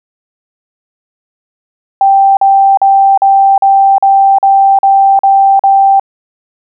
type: tone bursts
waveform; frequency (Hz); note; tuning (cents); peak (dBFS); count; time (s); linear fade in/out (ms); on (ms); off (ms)
sine; 784; G5; 0; -3; 10; 2.01-5.997; 2; 360; 43
effects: none